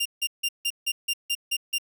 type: tone bursts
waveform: sawtooth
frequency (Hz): 2794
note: F7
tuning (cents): 0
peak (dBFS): -20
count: 9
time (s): 0-1.784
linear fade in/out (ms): 10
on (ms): 56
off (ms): 160
effects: none